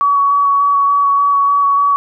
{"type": "tone with vibrato", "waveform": "sine", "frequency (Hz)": 1129, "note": "C#6", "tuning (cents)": 31, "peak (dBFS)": -9, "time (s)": [0.01, 1.96], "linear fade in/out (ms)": 0, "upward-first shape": "square", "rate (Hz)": 3.4, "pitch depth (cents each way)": 10, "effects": []}